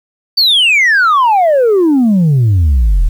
sine exponential sweep, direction down, 4646 to 36.73 Hz, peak -4 dBFS, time 0.37-3.09 s, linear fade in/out 10 ms, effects tanh soft clip ceiling -5 dBFS + 7-bit

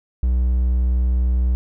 triangle tone, 61.9 Hz, B1, 5 cents sharp, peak -13 dBFS, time 0.23-1.55 s, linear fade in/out 0 ms, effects none

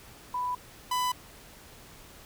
sine / 45% pulse tone pair in turn, 992 / 997.7 Hz, B5 / B5, +7 / +17 cents, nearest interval unison, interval 10 cents, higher second, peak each -28 / -26 dBFS, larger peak second, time 0.34-0.55 / 0.91-1.12 s, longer neither, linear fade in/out 5 ms, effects pink hiss -51 dBFS RMS until 2.25 s

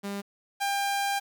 sawtooth tone pair in turn, 200.3 / 798.2 Hz, G3 / G5, +38 / +31 cents, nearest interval 2 octaves, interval 2393 cents, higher second, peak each -28 / -22 dBFS, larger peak second, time 0.03-0.22 / 0.6-1.2 s, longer second, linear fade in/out 20 ms, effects 9-bit

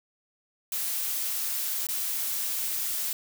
blue noise with dropouts, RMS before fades -30 dBFS, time 0.72-3.13 s, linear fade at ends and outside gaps 2 ms, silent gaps 1.869-1.887 s, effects none

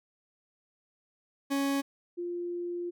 40% pulse / sine tone pair in turn, 277.2 / 349.3 Hz, C#4 / F4, 0 / 0 cents, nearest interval major third, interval 400 cents, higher second, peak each -26 / -32 dBFS, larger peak first, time 1.5-1.82 / 2.17-2.91 s, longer second, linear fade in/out 20 ms, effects none

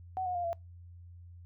sine tone with pitch steps, 750 / 724.9 / 700.6 / 677.1 Hz, F#5 / F#5 / F5 / E5, +23 / -36 / +5 / +46 cents, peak -31 dBFS, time 0.17-0.53 s, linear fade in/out 0 ms, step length 90 ms, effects noise-tail reverb RT60 0.2 s tail -25 dB re dry + added 87 Hz sine -48 dBFS peak until 1.45 s

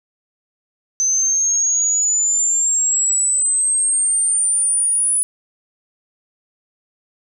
sine exponential sweep, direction up, 6130 to 9940 Hz, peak -14 dBFS, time 1-5.23 s, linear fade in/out 0 ms, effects 9-bit

